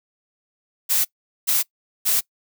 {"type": "noise bursts", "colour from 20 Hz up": "blue", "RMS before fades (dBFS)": -19, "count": 3, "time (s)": [0.89, 2.21], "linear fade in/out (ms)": 20, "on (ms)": 160, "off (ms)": 420, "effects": ["noise-tail reverb RT60 0.1 s tail -23 dB re dry"]}